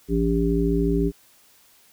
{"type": "harmonic tone", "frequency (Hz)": 56.9, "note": "A#1", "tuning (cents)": -41, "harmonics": [1, 3, 5, 7], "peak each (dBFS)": [-24, -24, -24, -24], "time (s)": [0.08, 1.12], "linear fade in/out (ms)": 50, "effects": ["white hiss -56 dBFS RMS until 1.92 s"]}